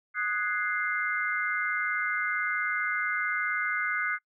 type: chord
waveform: sine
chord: Ab dominant seventh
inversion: second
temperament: equal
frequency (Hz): 1244.5 / 1480 / 1661.2 / 2093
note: Eb6 / Gb6 / Ab6 / C7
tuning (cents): 0 / 0 / 0 / 0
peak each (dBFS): -34 / -30 / -36 / -31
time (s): 0.14-4.19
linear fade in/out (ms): 50
effects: noise-tail reverb RT60 0.1 s tail -25 dB re dry